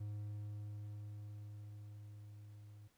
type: tone with level ramp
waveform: triangle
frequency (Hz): 104.2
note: G#2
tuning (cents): +6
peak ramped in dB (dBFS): -39 to -52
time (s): 0-2.88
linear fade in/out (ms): 10
effects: pink hiss -75 dBFS RMS until 2.97 s